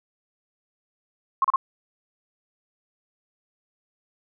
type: tone bursts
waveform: sine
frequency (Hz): 1074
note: C6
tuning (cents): +45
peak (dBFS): -16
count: 3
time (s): 1.42-1.56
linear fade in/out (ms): 2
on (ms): 24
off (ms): 34
effects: none